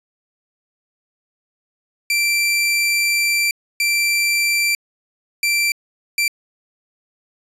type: tone bursts at uneven times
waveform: sawtooth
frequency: 2349 Hz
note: D7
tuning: in tune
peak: -12 dBFS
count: 4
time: 2.1-3.51 / 3.8-4.75 / 5.43-5.72 / 6.18-6.28 s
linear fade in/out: 2 ms
effects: resampled to 32000 Hz